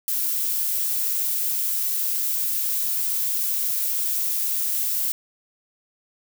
violet noise, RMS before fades -24 dBFS, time 0.08-5.12 s, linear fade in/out 0 ms, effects none

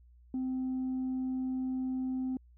sine tone, 258.7 Hz, C4, 19 cents flat, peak -29 dBFS, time 0.34-2.37 s, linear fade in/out 2 ms, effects tanh soft clip ceiling -29 dBFS + added 60 Hz sine -56 dBFS peak until 2.57 s

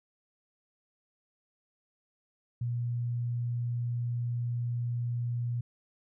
sine tone, 120 Hz, B2, 49 cents flat, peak -29 dBFS, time 2.61-5.61 s, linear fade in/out 5 ms, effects none

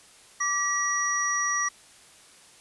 sine tone cluster, 1163 / 1925 / 5770 Hz, D6 / B6 / F#8, -17 / -45 / -44 cents, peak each -28 dBFS, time 0.4-1.69 s, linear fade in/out 10 ms, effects white hiss -53 dBFS RMS until 2.6 s + resampled to 24000 Hz

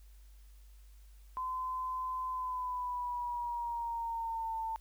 sine tone with pitch glide, 1024 to 896.6 Hz, C6 to A5, -38 to +32 cents, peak -34 dBFS, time 1.37-4.76 s, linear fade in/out 0 ms, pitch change -230 cents, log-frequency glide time 2.3-4.56 s, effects added 50 Hz sine -53 dBFS peak until 4.8 s + white hiss -69 dBFS RMS until 4.8 s

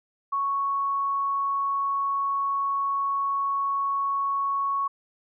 sine tone, 1108.7 Hz, C#6, in tune, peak -23 dBFS, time 0.32-4.88 s, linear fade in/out 10 ms, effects none

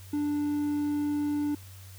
triangle tone, 293.7 Hz, D4, in tune, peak -24 dBFS, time 0.13-1.55 s, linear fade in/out 5 ms, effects added 95 Hz sine -45 dBFS peak until 1.98 s + white hiss -53 dBFS RMS until 1.98 s

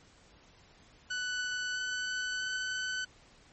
sawtooth tone with pitch steps, 1490 / 1499.5 / 1509.1 Hz, F#6 / F#6 / F#6, +12 / +23 / +34 cents, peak -29 dBFS, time 1.1-3.05 s, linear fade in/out 10 ms, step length 650 ms, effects pink hiss -60 dBFS RMS until 3.52 s + MP3 32 kbps

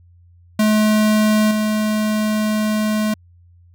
square tone with level steps, 214.2 Hz, A3, 46 cents flat, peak -13 / -17 dBFS, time 0.59-3.14 s, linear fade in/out 5 ms, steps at 1.51 s, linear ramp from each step 2 ms, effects added 87 Hz sine -46 dBFS peak until 3.74 s

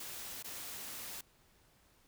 white noise with dropouts, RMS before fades -45 dBFS, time 0-1.21 s, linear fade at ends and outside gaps 5 ms, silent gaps 0.427-0.443 s, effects pink hiss -68 dBFS RMS until 2.07 s

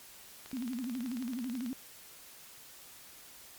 click train, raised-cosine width 0.2 ms, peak -29 dBFS, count 23, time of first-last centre 0.46-1.662 s, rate 18.3 Hz
sine tone with vibrato, 246.9 Hz, B3, in tune, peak -34 dBFS, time 0.53-1.73 s, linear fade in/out 0 ms, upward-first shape sine, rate 12 Hz, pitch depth 150 cents each way
effects white hiss -53 dBFS RMS until 3.58 s + MP3 96 kbps

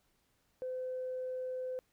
sine tone, 511 Hz, C5, 41 cents flat, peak -35 dBFS, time 0.62-1.79 s, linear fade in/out 0 ms, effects tanh soft clip ceiling -31 dBFS + pink hiss -75 dBFS RMS until 1.92 s

